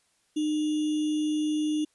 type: tone with sample-and-hold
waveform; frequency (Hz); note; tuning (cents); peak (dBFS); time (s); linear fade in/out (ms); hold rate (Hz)
sine; 304.2; D#4; -39; -24; 0.36-1.85; 10; 3150
effects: white hiss -69 dBFS RMS until 1.94 s + resampled to 24000 Hz